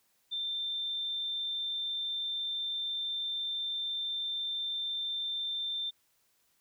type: tone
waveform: sine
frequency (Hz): 3574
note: A7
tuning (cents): +26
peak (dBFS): -32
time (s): 0.31-5.91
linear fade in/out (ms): 20
effects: white hiss -72 dBFS RMS until 6.6 s